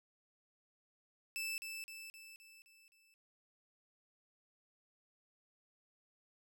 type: tone with echo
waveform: sawtooth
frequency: 2637 Hz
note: E7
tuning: in tune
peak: -35 dBFS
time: 1.36-1.58 s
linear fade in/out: 0 ms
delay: 260 ms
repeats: 6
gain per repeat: -5 dB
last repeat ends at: 3.14 s
effects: none